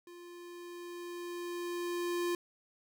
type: tone with level ramp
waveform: square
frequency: 349.2 Hz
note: F4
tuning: in tune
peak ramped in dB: -50 to -31 dBFS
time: 0.07-2.35 s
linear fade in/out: 2 ms
effects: none